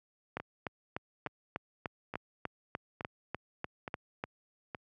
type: two click trains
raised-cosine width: 0.5 ms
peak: -20 / -24 dBFS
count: 14 / 6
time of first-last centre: 0.37-4.239 / 0.4-4.748 s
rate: 3.36 / 1.15 Hz
effects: high-pass 80 Hz 12 dB/octave